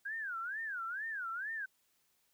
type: tone with vibrato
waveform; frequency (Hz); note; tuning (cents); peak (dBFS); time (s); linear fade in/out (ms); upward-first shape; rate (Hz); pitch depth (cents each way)
sine; 1558; G6; -11; -37; 0.05-1.66; 10; sine; 2.2; 270
effects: white hiss -75 dBFS RMS until 2.33 s